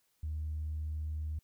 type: tone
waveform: sine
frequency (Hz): 77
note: D#2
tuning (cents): -17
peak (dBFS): -33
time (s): 0.23-1.39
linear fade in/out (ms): 5
effects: tanh soft clip ceiling -30 dBFS + white hiss -75 dBFS RMS until 1.43 s